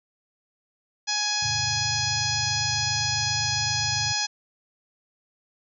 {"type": "harmonic tone", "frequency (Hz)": 836, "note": "G#5", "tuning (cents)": 11, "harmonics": [1, 2, 3, 4, 5, 6, 7, 8], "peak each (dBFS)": [-33, -33, -34, -34, -31, -28, -32, -34], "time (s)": [1.07, 4.27], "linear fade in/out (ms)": 20}
{"type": "chord", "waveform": "sine", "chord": "F augmented", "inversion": "none", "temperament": "equal with one note detuned", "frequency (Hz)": [87.31, 110, 137.48], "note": ["F2", "A2", "C#3"], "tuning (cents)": [0, 0, -14], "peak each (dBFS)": [-39, -34, -36], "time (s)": [1.42, 4.13], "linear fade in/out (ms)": 10}
{"effects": []}